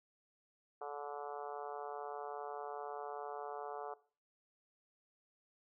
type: harmonic tone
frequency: 144.9 Hz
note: D3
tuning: 23 cents flat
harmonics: 3 / 4 / 5 / 6 / 7 / 8 / 9 / 10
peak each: -47 / -51 / -46 / -50 / -54 / -52 / -55 / -61 dBFS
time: 0.81-3.94 s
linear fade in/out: 5 ms
effects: noise-tail reverb RT60 0.4 s tail -18 dB re dry